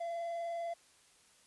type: tone with vibrato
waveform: triangle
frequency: 679 Hz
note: F5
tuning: 49 cents flat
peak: -34 dBFS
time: 0-0.74 s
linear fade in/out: 10 ms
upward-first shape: sine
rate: 20 Hz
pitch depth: 21 cents each way
effects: white hiss -65 dBFS RMS until 1.46 s + resampled to 24000 Hz